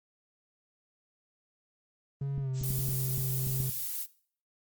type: tone with pitch glide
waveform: triangle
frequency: 138.59 to 131.04 Hz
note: C#3 to C3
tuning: 0 to +3 cents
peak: -28 dBFS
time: 2.21-3.7 s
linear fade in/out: 5 ms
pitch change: -97 cents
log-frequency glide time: 2.4-2.5 s
type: clicks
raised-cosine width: 5 ms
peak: -25 dBFS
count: 8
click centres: 2.38 / 2.614 / 2.704 / 2.789 / 2.888 / 3.179 / 3.47 / 3.603 s
type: noise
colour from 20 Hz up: violet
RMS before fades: -35 dBFS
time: 2.53-4.07 s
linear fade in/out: 50 ms
effects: noise-tail reverb RT60 0.5 s tail -19 dB re dry + Opus 24 kbps